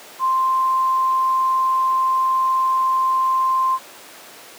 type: tone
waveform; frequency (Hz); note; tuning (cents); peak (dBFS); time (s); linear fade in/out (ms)
sine; 1046.5; C6; 0; -15; 0.19-3.79; 50
effects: pink hiss -40 dBFS RMS until 4.58 s + high-pass 400 Hz 12 dB/octave